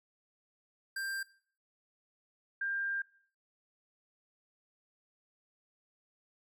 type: tone pair in turn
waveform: square / sine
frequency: 1584 / 1595 Hz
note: G6 / G6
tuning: +18 / +30 cents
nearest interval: unison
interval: 12 cents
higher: second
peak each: -36 / -32 dBFS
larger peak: second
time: 0.96-1.23 / 2.61-3.02 s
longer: second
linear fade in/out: 5 ms
effects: noise-tail reverb RT60 0.5 s tail -19 dB re dry